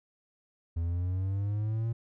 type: exponential sweep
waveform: triangle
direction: up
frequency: 82.41 to 116.54 Hz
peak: -26 dBFS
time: 0.76-1.93 s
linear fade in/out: 10 ms
effects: none